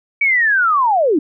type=linear sweep; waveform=sine; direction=down; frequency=2293 to 269.7 Hz; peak=-11 dBFS; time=0.21-1.19 s; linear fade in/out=5 ms; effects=none